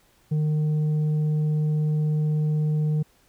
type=tone with tanh clipping; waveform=sine; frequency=152.7 Hz; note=D#3; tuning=32 cents flat; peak=-21 dBFS; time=0.31-3.03 s; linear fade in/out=10 ms; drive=4 dB; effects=pink hiss -61 dBFS RMS until 3.28 s